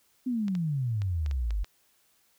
sine exponential sweep, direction down, 261.6 to 46.22 Hz, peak -26 dBFS, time 0.26-1.64 s, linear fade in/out 10 ms
clicks, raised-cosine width 0.2 ms, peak -26 dBFS, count 7, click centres 0.482 / 0.552 / 1.019 / 1.262 / 1.312 / 1.507 / 1.645 s
effects white hiss -67 dBFS RMS until 2.38 s

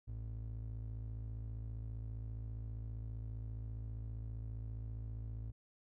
triangle ring-modulated tone, 82.9 Hz, E2, 10 cents sharp, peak -36 dBFS, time 0.07-5.52 s, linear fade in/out 20 ms, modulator 27.5 Hz, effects none

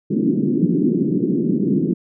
pink band-pass noise, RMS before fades -18 dBFS, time 0.1-1.94 s, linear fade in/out 10 ms, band 160 to 370 Hz, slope 48 dB/octave, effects none

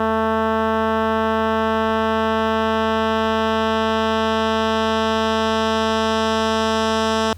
10% pulse tone with low-pass filter sweep, 221.5 Hz, A3, 12 cents sharp, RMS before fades -19 dBFS, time 0-7.33 s, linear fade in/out 2 ms, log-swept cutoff 1600 to 5600 Hz, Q 0.95, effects added 84 Hz sine -34 dBFS peak until 7.37 s + pink hiss -51 dBFS RMS until 7.37 s

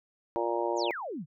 harmonic tone, 117.1 Hz, A#2, 8 cents sharp, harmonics 3 / 4 / 5 / 6 / 7 / 8, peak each -32 / -35 / -33 / -39 / -37 / -34 dBFS, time 0.36-0.91 s, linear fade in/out 0 ms
sine exponential sweep, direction down, 7459 to 130.4 Hz, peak -34 dBFS, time 0.76-1.26 s, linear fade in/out 50 ms
effects none

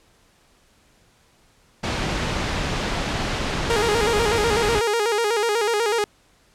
pink low-pass noise, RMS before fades -25 dBFS, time 1.83-4.8 s, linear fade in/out 10 ms, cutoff 4800 Hz, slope 12 dB/octave
sawtooth tone with vibrato, 440 Hz, A4, in tune, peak -15 dBFS, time 3.7-6.04 s, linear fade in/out 0 ms, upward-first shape square, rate 8.1 Hz, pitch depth 100 cents each way
effects pink hiss -58 dBFS RMS until 6.54 s + low-pass 10000 Hz 12 dB/octave

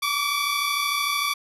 15% pulse tone pair together, 1135.7 / 1169 Hz, C#6 / D6, +42 / -8 cents, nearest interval minor second, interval 50 cents, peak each -19 dBFS, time 0.02-1.34 s, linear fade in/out 10 ms, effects resampled to 32000 Hz

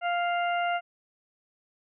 harmonic tone, 698.5 Hz, F5, in tune, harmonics 1 / 2 / 3 / 4, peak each -26 / -32 / -36 / -38 dBFS, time 0.01-0.81 s, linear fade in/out 50 ms, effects none

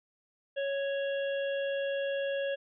harmonic tone, 554 Hz, C#5, 1 cent flat, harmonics 1 / 3 / 5 / 6, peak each -30 / -40 / -44 / -46 dBFS, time 0.56-2.56 s, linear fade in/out 20 ms, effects none

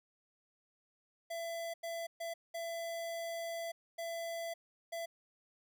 square tone bursts at uneven times, 670 Hz, E5, 28 cents sharp, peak -39 dBFS, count 6, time 1.3-1.74 / 1.83-2.07 / 2.2-2.34 / 2.54-3.72 / 3.98-4.54 / 4.92-5.06 s, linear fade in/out 10 ms, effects none

